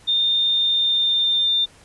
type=tone with pitch glide; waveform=sine; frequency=3627 to 3600 Hz; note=A#7 to A7; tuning=-48 to +39 cents; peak=-16 dBFS; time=0.07-1.66 s; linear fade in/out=20 ms; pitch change=-13 cents; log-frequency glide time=0.54-1.54 s; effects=pink hiss -50 dBFS RMS until 1.84 s + resampled to 24000 Hz